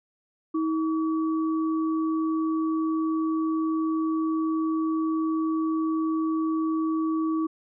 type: tone pair together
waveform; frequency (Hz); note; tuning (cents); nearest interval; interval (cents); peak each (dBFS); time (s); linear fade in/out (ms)
sine; 319.3 / 1138; D#4 / C#6; +45 / +45; octave + minor seventh; 2200; -23 / -34; 0.54-7.47; 10
effects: none